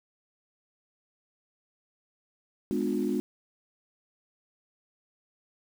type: chord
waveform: sine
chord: G# diminished seventh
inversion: none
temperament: just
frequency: 207.7 / 249.2 / 299 / 358.8 Hz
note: G#3 / B3 / D4 / F4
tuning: 0 / +16 / +31 / +47 cents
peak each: -31 dBFS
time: 2.71-3.2 s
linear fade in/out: 0 ms
effects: tanh soft clip ceiling -15 dBFS + 8-bit